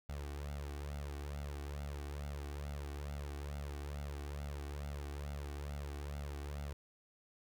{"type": "tone with flanger", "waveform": "sawtooth", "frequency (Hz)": 72, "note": "D2", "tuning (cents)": -34, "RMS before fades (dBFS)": -43, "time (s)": [0.09, 6.73], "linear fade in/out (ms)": 0, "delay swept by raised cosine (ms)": [1.4, 2.7], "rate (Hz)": 2.3, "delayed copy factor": 0.75, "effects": []}